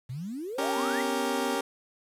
sine exponential sweep, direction up, 116.54 to 2093 Hz, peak -33 dBFS, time 0.09-1.02 s, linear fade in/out 10 ms
20% pulse chord, G diminished, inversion second, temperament equal, 277.2 / 392 / 466.2 Hz, Db4 / G4 / Bb4, 0 / 0 / 0 cents, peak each -27 dBFS, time 0.58-1.61 s, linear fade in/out 5 ms
sine tone with vibrato, 250 Hz, B3, 21 cents sharp, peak -34 dBFS, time 0.76-1.56 s, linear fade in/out 10 ms, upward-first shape square, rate 3.6 Hz, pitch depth 10 cents each way
effects resampled to 32000 Hz + 9-bit

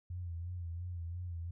sine tone with vibrato, 86.7 Hz, F2, 12 cents flat, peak -38 dBFS, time 0.1-1.51 s, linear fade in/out 5 ms, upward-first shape sine, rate 2.9 Hz, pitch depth 63 cents each way, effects none

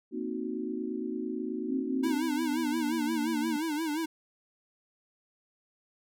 sine chord, C half-diminished seventh, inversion third, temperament equal, 233.1 / 261.6 / 311.1 / 370 Hz, Bb3 / C4 / Eb4 / Gb4, 0 / 0 / 0 / 0 cents, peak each -37 dBFS, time 0.11-2.18 s, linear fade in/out 50 ms
sine tone with pitch glide, 266.6 to 233.4 Hz, C4 to A#3, +33 to +2 cents, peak -31 dBFS, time 1.69-3.57 s, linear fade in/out 10 ms, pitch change -231 cents, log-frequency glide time 1.9-3.14 s
square tone with vibrato, 310.9 Hz, D#4, 1 cent flat, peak -30 dBFS, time 2.03-4.06 s, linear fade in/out 10 ms, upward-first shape sine, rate 5.7 Hz, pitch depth 110 cents each way
effects none

